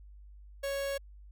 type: tone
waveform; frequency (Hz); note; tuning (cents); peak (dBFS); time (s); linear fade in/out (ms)
45% pulse; 554; C#5; -1; -32; 0.63-0.98; 10
effects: added 50 Hz sine -49 dBFS peak until 1.31 s